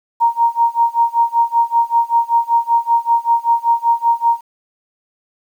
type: tone with tremolo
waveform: sine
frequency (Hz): 932.3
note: A#5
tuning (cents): 0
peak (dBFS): -8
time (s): 0.2-4.41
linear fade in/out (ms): 20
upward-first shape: sine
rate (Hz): 5.2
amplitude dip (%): 95
effects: 8-bit